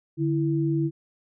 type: tone pair together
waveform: sine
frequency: 146.83 / 329.6 Hz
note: D3 / E4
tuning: 0 / 0 cents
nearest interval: octave + major second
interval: 1400 cents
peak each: -24 dBFS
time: 0.17-0.91 s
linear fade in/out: 50 ms
effects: none